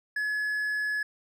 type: tone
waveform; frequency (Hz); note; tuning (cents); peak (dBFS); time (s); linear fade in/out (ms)
triangle; 1700; G#6; +40; -25; 0.16-1.03; 5
effects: none